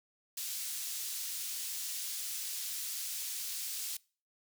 pink high-pass noise, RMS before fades -39 dBFS, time 0.37-3.97 s, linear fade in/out 5 ms, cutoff 4900 Hz, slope 12 dB/octave, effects noise-tail reverb RT60 0.4 s tail -24 dB re dry

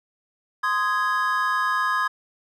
triangle chord, Ab major, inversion first, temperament just, 1038.3 / 1245.9 / 1661.2 Hz, C6 / Eb6 / Ab6, -14 / +2 / 0 cents, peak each -23 dBFS, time 0.63-2.08 s, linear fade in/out 10 ms, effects none

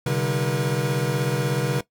square tone cluster, 129.9 / 146.3 / 191.5 / 317.6 / 481.2 Hz, C3 / D3 / G3 / D#4 / B4, -12 / -6 / -40 / +36 / -45 cents, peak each -26 / -26 / -33 / -34 / -29 dBFS, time 0.06-1.81 s, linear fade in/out 5 ms, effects noise-tail reverb RT60 0.1 s tail -17 dB re dry

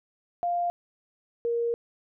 sine tone pair in turn, 698.5 / 469 Hz, F5 / A#4, 0 / +11 cents, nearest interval perfect fifth, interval 689 cents, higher first, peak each -24 dBFS, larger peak neither, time 0.43-0.7 / 1.45-1.74 s, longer second, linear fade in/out 0 ms, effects none

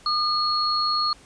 sine tone pair together, 1217 / 4318 Hz, D#6 / C#8, -39 / -46 cents, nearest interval octave + minor seventh, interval 2193 cents, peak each -23 dBFS, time 0.06-1.13 s, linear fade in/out 2 ms, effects pink hiss -51 dBFS RMS until 1.25 s + resampled to 22050 Hz

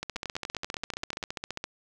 two click trains, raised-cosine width 0.2 ms, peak -16 / -16 dBFS, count 12 / 25, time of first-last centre 0.16-1.228 / 0.03-1.641 s, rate 10.3 / 14.9 Hz, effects none

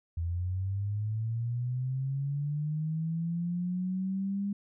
sine linear sweep, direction up, 82.41 to 202.5 Hz, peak -29 dBFS, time 0.17-4.53 s, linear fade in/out 5 ms, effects none

